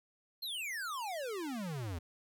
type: exponential sweep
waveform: square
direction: down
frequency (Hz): 4318 to 78.7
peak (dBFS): -38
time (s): 0.42-1.99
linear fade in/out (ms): 10
effects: none